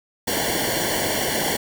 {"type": "noise with comb filter", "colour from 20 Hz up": "pink", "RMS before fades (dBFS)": -23, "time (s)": [0.27, 1.57], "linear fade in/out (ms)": 10, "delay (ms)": 0.79, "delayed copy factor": -1, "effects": []}